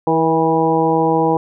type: harmonic tone with a mistuned harmonic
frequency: 162.4 Hz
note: E3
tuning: 26 cents flat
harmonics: 1 / 2 / 3 / 4 / 5 / 6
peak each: -22 / -18 / -17 / -25 / -18 / -21 dBFS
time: 0.07-1.37 s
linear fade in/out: 2 ms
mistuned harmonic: 3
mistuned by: -20 cents
effects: none